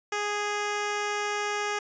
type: tone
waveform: 10% pulse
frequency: 414.1 Hz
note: G#4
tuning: 5 cents flat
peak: -19 dBFS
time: 0.12-1.79 s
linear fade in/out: 5 ms
effects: resampled to 16000 Hz